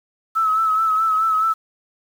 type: tone with vibrato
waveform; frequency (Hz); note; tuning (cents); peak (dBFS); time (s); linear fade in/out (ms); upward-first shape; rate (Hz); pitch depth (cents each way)
sine; 1300; E6; -24; -15; 0.35-1.54; 20; sine; 4.7; 39
effects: 7-bit